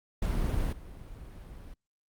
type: noise with level steps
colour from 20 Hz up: brown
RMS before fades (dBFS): -29 / -45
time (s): 0.22-1.74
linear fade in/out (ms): 5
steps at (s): 0.72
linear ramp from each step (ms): 10
effects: Opus 48 kbps